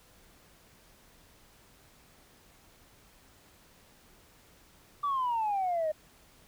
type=exponential sweep; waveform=sine; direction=down; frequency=1174.7 to 607 Hz; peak=-26 dBFS; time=5.03-5.92 s; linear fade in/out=10 ms; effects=tanh soft clip ceiling -24 dBFS + pink hiss -60 dBFS RMS until 6.47 s